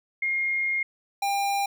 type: tone pair in turn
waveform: sine / square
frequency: 2134 / 799.3 Hz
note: C7 / G5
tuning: +34 / +33 cents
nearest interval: octave + perfect fourth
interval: 1701 cents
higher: first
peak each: -23 / -24 dBFS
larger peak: first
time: 0.22-0.83 / 1.22-1.66 s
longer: first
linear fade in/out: 5 ms
effects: none